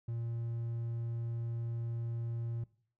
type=tone; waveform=triangle; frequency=116.54 Hz; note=A#2; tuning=in tune; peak=-33 dBFS; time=0.08-2.64 s; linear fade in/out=5 ms; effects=noise-tail reverb RT60 0.5 s tail -20 dB re dry